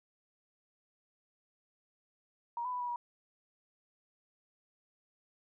sine tone with pitch steps, 945 / 1000 / 990 / 975 / 960 Hz, A#5 / B5 / B5 / B5 / B5, +23 / +21 / +4 / -23 / -49 cents, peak -34 dBFS, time 2.57-2.96 s, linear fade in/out 2 ms, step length 78 ms, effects none

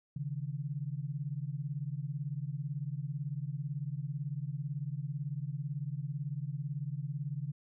sine beating tone pair, 136.1 / 154.1 Hz, C#3 / D#3, -31 / -16 cents, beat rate 18 Hz, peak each -37 / -38 dBFS, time 0.16-7.52 s, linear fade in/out 5 ms, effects none

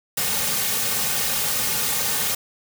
white noise with comb filter, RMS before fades -23 dBFS, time 0.17-2.35 s, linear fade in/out 5 ms, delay 3 ms, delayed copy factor -0.75, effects none

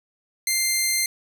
10% pulse tone, 2093 Hz, C7, in tune, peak -11 dBFS, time 0.47-1.06 s, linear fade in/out 2 ms, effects none

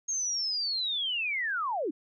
sine linear sweep, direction down, 6530 to 257.8 Hz, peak -28 dBFS, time 0.08-1.91 s, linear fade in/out 10 ms, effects none

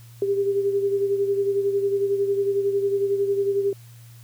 sine beating tone pair, 396.8 / 407.8 Hz, G4 / G#4, +21 / -32 cents, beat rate 11 Hz, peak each -20 / -28 dBFS, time 0.22-3.73 s, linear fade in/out 2 ms, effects added 117 Hz sine -43 dBFS peak until 4.23 s + white hiss -54 dBFS RMS until 4.23 s

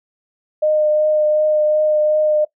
sine tone with vibrato, 610 Hz, D#5, 34 cents flat, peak -12 dBFS, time 0.62-2.45 s, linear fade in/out 10 ms, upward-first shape triangle, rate 2.7 Hz, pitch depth 15 cents each way, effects noise-tail reverb RT60 0.1 s tail -19 dB re dry

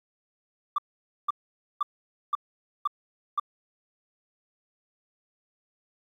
sine tone bursts, 1174.7 Hz, D6, in tune, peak -20 dBFS, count 6, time 0.76-3.398 s, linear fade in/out 5 ms, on 23 ms, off 500 ms, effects tanh soft clip ceiling -20 dBFS + 10-bit

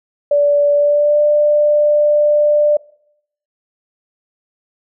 sine tone with pitch glide, 579 to 593.6 Hz, D5 to D5, -25 to +18 cents, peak -9 dBFS, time 0.31-2.77 s, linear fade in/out 5 ms, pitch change +43 cents, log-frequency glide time 0.73-1.2 s, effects noise-tail reverb RT60 0.7 s tail -22 dB re dry

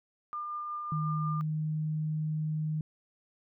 sine tone with tremolo, 1202 Hz, D6, 40 cents sharp, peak -33 dBFS, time 0.33-1.41 s, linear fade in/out 0 ms, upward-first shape triangle, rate 5.5 Hz, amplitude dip 25%
sine tone, 154.8 Hz, D#3, 9 cents flat, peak -29 dBFS, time 0.92-2.81 s, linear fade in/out 2 ms
effects none

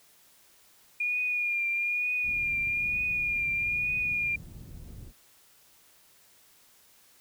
sine tone with vibrato, 2427 Hz, D#7, 44 cents flat, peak -26 dBFS, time 1-4.36 s, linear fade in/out 5 ms, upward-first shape triangle, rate 1.1 Hz, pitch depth 40 cents each way
white low-pass noise, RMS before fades -45 dBFS, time 2.22-5.13 s, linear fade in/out 50 ms, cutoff 120 Hz, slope 12 dB/octave
effects white hiss -60 dBFS RMS until 7.2 s

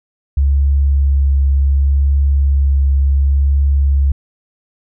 sine tone with vibrato, 69.3 Hz, C#2, in tune, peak -9 dBFS, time 0.37-4.12 s, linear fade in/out 5 ms, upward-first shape triangle, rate 0.69 Hz, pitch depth 16 cents each way, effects none

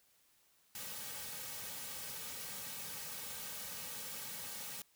white noise with comb filter, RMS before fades -45 dBFS, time 0.75-4.82 s, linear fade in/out 2 ms, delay 2.9 ms, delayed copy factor -0.9, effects white hiss -71 dBFS RMS until 4.95 s

